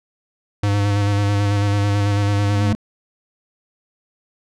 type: tone with vibrato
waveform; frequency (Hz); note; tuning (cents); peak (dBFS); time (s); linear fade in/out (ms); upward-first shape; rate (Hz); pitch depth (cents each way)
square; 101.6; G#2; -38; -16; 0.63-2.73; 5; square; 9.1; 19
type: tone with exponential growth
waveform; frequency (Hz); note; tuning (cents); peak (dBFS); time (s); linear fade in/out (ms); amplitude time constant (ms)
triangle; 216.3; A3; -29; -16; 2.1-2.75; 0; 140
effects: low-pass 7000 Hz 12 dB/octave